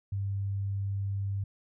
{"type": "tone", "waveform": "sine", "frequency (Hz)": 98.9, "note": "G2", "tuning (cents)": 16, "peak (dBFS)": -29, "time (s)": [0.12, 1.44], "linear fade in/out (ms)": 5, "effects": []}